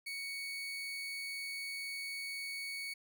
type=tone; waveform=30% pulse; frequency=2229 Hz; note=C#7; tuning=9 cents sharp; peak=-37 dBFS; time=0.06-2.94 s; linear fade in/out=10 ms; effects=none